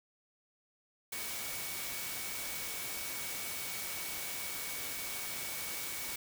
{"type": "tone in noise", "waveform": "sine", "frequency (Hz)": 2249, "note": "C#7", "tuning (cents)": 24, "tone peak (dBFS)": -47, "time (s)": [1.12, 6.16], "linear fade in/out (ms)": 5, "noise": "white", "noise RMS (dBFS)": -40, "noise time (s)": [1.12, 6.16], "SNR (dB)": -10, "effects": []}